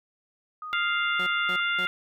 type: tone with pitch glide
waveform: sine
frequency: 1241 to 1251.8 Hz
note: D#6 to D#6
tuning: -5 to +10 cents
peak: -34 dBFS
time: 0.62-1.6 s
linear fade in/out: 2 ms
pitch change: +15 cents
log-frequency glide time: 0.81-0.93 s
type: harmonic tone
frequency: 698.5 Hz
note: F5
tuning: in tune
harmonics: 2 / 3 / 4 / 5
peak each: -26 / -30 / -32 / -34 dBFS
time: 0.73-1.87 s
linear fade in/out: 0 ms
type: tone bursts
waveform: 15% pulse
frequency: 182 Hz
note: F#3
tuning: 28 cents flat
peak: -30 dBFS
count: 3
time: 1.19-1.858 s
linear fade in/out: 5 ms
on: 76 ms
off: 220 ms
effects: none